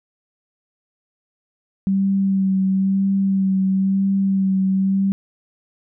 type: tone with vibrato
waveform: sine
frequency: 193 Hz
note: G3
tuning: 27 cents flat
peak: -15 dBFS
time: 1.87-5.12 s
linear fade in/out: 0 ms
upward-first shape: sine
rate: 1 Hz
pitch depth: 22 cents each way
effects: none